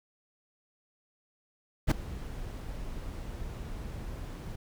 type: noise with ADSR envelope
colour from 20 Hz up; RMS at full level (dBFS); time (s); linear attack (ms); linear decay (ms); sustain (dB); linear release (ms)
brown; -18; 1.87-4.56; 44; 4; -21; 8
effects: none